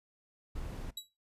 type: noise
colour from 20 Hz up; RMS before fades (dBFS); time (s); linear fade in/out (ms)
brown; -40; 0.55-0.91; 10
type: tone with exponential decay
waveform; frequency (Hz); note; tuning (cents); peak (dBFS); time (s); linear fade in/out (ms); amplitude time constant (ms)
sawtooth; 3898; B7; -23; -32; 0.97-1.09; 5; 24
effects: noise-tail reverb RT60 0.3 s tail -21 dB re dry + resampled to 32000 Hz